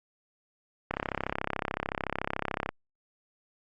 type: click train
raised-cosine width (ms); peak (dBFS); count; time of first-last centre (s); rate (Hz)
0.5; -14; 61; 0.91-2.69; 33.7
effects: Opus 48 kbps